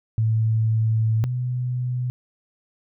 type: tone pair in turn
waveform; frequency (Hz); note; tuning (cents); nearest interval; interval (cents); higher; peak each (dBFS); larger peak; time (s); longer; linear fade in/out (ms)
sine; 111.1 / 124.71; A2 / B2; +17 / +17; major second; 200; second; -17 / -22; first; 0.18-1.24 / 1.24-2.1; first; 0
effects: none